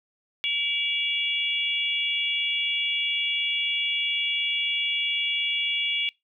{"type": "tone cluster", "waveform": "sine", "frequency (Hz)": [2302, 2832, 3363], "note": ["D7", "F7", "G#7"], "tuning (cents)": [-35, 23, 21], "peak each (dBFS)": -28, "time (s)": [0.44, 6.09], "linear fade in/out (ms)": 0, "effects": ["noise-tail reverb RT60 0.2 s tail -24 dB re dry"]}